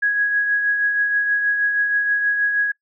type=tone with tremolo; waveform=sine; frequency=1661.2 Hz; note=G#6; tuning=in tune; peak=-14 dBFS; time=0.02-2.72 s; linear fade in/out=10 ms; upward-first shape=triangle; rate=6.3 Hz; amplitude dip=45%; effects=noise-tail reverb RT60 0.1 s tail -23 dB re dry